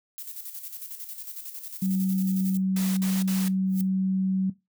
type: noise with tremolo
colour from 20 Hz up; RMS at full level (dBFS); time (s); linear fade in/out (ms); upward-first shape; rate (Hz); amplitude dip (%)
violet; -37; 0.18-2.57; 0; square; 11; 55
type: tone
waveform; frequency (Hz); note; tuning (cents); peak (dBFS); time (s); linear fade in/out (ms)
sine; 189.5; F#3; +42; -22; 1.82-4.5; 5
type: noise bursts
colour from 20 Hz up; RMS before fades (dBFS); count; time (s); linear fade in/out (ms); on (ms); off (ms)
white; -35; 3; 2.76-3.484; 5; 210; 47
type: noise with exponential growth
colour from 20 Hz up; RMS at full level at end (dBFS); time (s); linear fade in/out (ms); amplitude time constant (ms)
violet; -33; 3.66-3.81; 0; 32
effects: noise-tail reverb RT60 0.2 s tail -17 dB re dry